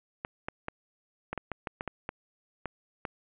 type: clicks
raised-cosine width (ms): 0.5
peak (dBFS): -18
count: 12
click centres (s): 0.249 / 0.485 / 0.684 / 1.33 / 1.377 / 1.517 / 1.672 / 1.809 / 1.877 / 2.091 / 2.657 / 3.052
effects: resampled to 8000 Hz + 8-bit